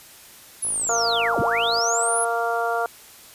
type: linear two-way sweep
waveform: sine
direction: down then up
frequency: 10880 to 70.6 to 10880 Hz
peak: -22 dBFS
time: 0.62-2.25 s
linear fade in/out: 10 ms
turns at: 1.4 s
type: click train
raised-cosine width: 1 ms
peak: -27 dBFS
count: 63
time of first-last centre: 0.65-1.788 s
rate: 54.5 Hz
type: harmonic tone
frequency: 232.2 Hz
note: A#3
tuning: 7 cents flat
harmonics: 2 / 3 / 4 / 5 / 6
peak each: -27 / -24 / -31 / -31 / -27 dBFS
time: 0.89-2.86 s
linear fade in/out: 2 ms
effects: white hiss -46 dBFS RMS until 3.34 s + resampled to 32000 Hz